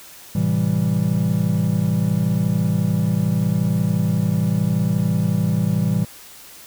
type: chord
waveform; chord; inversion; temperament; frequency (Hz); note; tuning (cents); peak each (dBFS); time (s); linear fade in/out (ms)
triangle; A minor seventh; none; equal; 110 / 130.81 / 164.81 / 196; A2 / C3 / E3 / G3; 0 / 0 / 0 / 0; -21 / -23 / -18 / -20; 0.35-6.05; 5
effects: white hiss -42 dBFS RMS until 6.66 s